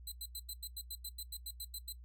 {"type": "tone bursts", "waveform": "10% pulse", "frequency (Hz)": 4041, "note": "B7", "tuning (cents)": 39, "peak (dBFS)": -34, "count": 14, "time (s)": [0.07, 1.926], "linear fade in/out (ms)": 5, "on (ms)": 49, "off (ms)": 90, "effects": ["noise-tail reverb RT60 0.1 s tail -17 dB re dry", "added 60 Hz sine -50 dBFS peak until 2.04 s"]}